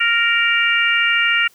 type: harmonic tone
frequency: 466.2 Hz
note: A#4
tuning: in tune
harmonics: 3 / 4 / 5 / 6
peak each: -19 / -19 / -19 / -19 dBFS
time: 0-1.48 s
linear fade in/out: 10 ms
effects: white hiss -53 dBFS RMS until 1.54 s